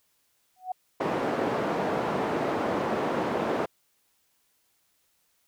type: tone with exponential growth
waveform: sine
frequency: 740 Hz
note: F#5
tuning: in tune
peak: -25 dBFS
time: 0.56-0.72 s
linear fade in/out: 5 ms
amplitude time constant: 33 ms
type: band-pass noise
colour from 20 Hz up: white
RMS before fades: -28 dBFS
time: 1-3.66 s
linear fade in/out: 10 ms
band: 200 to 700 Hz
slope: 12 dB/octave
effects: white hiss -70 dBFS RMS until 5.47 s